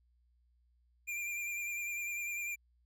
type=tone with vibrato; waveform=square; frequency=2383 Hz; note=D7; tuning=25 cents sharp; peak=-37 dBFS; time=1.07-2.56 s; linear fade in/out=20 ms; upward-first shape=square; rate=10 Hz; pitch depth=23 cents each way; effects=added 60 Hz sine -68 dBFS peak until 2.85 s